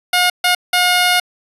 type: tone bursts at uneven times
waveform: 10% pulse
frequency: 718 Hz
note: F5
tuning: 48 cents sharp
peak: -3 dBFS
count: 3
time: 0.13-0.3 / 0.44-0.55 / 0.73-1.2 s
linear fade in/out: 5 ms
effects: resampled to 32000 Hz